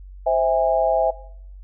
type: chord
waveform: sine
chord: C augmented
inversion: none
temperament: just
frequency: 523.3 / 654.1 / 817.6 Hz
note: C5 / E5 / G#5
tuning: 0 / -14 / -27 cents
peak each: -22 / -18 / -22 dBFS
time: 0.26-1.11 s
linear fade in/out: 10 ms
effects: noise-tail reverb RT60 0.7 s tail -19 dB re dry + added 47 Hz sine -37 dBFS peak until 1.63 s